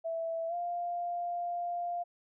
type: tone with pitch glide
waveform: sine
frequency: 659.3 to 698.5 Hz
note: E5 to F5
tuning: 0 to 0 cents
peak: -32 dBFS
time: 0.04-2.04 s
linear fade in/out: 20 ms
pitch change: +100 cents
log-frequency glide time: 0.48-0.54 s
effects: none